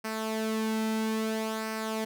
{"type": "tone with flanger", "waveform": "sawtooth", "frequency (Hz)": 220, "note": "A3", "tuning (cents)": 0, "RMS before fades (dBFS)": -31, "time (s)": [0.04, 2.05], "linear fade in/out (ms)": 10, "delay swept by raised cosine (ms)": [0.28, 1.78], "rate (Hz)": 0.6, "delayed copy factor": -0.55, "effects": []}